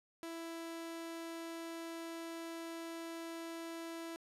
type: tone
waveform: sawtooth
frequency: 331.5 Hz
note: E4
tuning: 10 cents sharp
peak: -39 dBFS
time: 0.23-4.16 s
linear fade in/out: 0 ms
effects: resampled to 32000 Hz + 11-bit